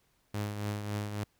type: tone with tremolo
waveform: sawtooth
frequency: 103.83 Hz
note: G#2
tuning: in tune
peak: -27 dBFS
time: 0.34-1.24 s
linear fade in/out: 5 ms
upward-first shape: triangle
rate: 3.6 Hz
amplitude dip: 55%
effects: pink hiss -72 dBFS RMS until 1.39 s